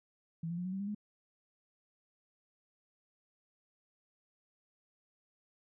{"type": "tone with pitch steps", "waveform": "sine", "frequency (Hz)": [164.81, 171.41, 178.28, 185.42, 192.85, 200.6, 208.6], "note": ["E3", "F3", "F3", "F#3", "G3", "G3", "G#3"], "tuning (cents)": [0, -32, 36, 4, -28, 40, 8], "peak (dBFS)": -35, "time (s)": [0.43, 0.948], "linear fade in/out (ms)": 5, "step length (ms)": 74, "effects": []}